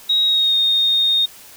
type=tone with pitch glide; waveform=sine; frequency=3800 to 3694 Hz; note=A#7 to A#7; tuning=+33 to -16 cents; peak=-13 dBFS; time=0.09-1.26 s; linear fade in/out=10 ms; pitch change=-49 cents; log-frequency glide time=0.25-0.55 s; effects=white hiss -42 dBFS RMS until 1.56 s